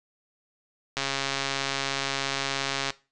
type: click train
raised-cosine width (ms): 0.2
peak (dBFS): -10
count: 266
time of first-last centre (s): 0.97-2.904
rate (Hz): 137
effects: noise-tail reverb RT60 0.3 s tail -19 dB re dry + resampled to 22050 Hz